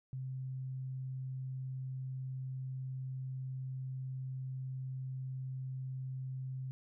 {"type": "tone", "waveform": "sine", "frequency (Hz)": 130.81, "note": "C3", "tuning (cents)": 0, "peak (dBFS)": -38, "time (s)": [0.13, 6.71], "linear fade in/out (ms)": 0, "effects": []}